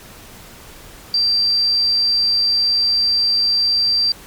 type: tone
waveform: sine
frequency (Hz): 4699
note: D8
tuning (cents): 0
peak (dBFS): -13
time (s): 1.14-4.12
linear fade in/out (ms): 2
effects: pink hiss -40 dBFS RMS until 4.26 s + MP3 96 kbps